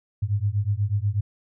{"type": "beating tone pair", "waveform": "sine", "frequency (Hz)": [98.5, 106.7], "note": ["G2", "G#2"], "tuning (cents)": [9, 47], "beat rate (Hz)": 8.2, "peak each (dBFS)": -24, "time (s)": [0.22, 1.21], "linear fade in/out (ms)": 10, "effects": []}